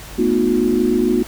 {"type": "chord", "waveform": "sine", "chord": "B dominant seventh", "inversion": "third", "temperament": "equal with one note detuned", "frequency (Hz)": [220, 246.9, 311.1, 361.1], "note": ["A3", "B3", "D#4", "F#4"], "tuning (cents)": [0, 0, 0, -42], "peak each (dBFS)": [-21, -18, -21, -17], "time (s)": [0.18, 1.23], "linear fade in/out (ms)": 10, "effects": ["added 50 Hz sine -36 dBFS peak until 1.27 s", "pink hiss -36 dBFS RMS until 1.27 s"]}